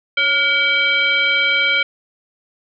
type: tone with frequency modulation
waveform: sine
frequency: 2290 Hz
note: D7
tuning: 44 cents flat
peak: -13 dBFS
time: 0.17-1.83 s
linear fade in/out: 5 ms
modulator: 868 Hz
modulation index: 1.1
effects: none